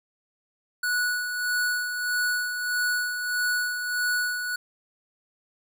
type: tone with tremolo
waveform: square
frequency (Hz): 1471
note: F#6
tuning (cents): -11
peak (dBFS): -23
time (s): 0.83-4.56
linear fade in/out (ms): 5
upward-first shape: sine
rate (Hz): 1.6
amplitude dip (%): 50
effects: none